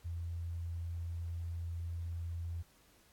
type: tone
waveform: sine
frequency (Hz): 84.7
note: E2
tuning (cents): +48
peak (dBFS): -37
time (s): 0.04-2.63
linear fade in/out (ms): 20
effects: pink hiss -66 dBFS RMS until 3.12 s + AAC 64 kbps